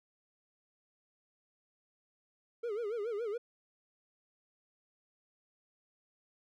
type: tone with vibrato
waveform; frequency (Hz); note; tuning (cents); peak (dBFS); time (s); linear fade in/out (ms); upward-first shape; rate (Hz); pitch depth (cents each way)
triangle; 440; A4; 0; -32; 2.63-3.38; 10; sine; 7.1; 160
effects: none